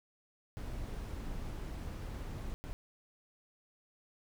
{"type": "noise bursts at uneven times", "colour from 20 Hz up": "brown", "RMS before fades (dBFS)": -41, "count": 2, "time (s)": [[0.57, 2.54], [2.64, 2.73]], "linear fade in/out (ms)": 0, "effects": []}